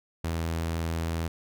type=tone; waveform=sawtooth; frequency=82.41 Hz; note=E2; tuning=in tune; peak=-24 dBFS; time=0.24-1.28 s; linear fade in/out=5 ms; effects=none